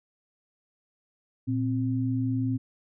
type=tone pair together; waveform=sine; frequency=116.53 / 261.6 Hz; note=A#2 / C4; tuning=0 / 0 cents; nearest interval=octave + major second; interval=1400 cents; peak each=-27 dBFS; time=1.47-2.58 s; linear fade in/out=20 ms; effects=none